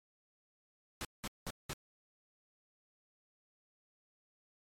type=noise bursts; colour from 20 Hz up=pink; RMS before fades=-40 dBFS; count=4; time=1.01-1.732 s; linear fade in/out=0 ms; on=38 ms; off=190 ms; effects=low-pass 12000 Hz 12 dB/octave + MP3 96 kbps